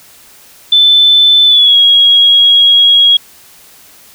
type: tone with pitch glide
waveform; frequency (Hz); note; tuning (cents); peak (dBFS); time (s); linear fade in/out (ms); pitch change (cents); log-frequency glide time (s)
sine; 3520 to 3303; A7 to G#7; 0 to -10; -3; 0.72-3.17; 5; -110; 1.46-1.77
effects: white hiss -40 dBFS RMS until 4.14 s